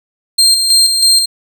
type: tone with tremolo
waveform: 30% pulse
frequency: 4186 Hz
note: C8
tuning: in tune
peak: -3 dBFS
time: 0.38-1.26 s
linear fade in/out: 10 ms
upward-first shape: square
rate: 3.1 Hz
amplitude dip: 45%
effects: none